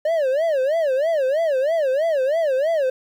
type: tone with vibrato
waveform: triangle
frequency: 587.3 Hz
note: D5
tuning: in tune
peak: -15 dBFS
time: 0.05-2.9 s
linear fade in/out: 5 ms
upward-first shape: sine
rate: 3.1 Hz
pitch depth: 230 cents each way
effects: 9-bit